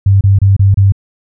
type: tone bursts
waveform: sine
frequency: 98.3 Hz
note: G2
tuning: 5 cents sharp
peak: -4 dBFS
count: 5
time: 0.06-0.922 s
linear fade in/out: 5 ms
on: 150 ms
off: 28 ms
effects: none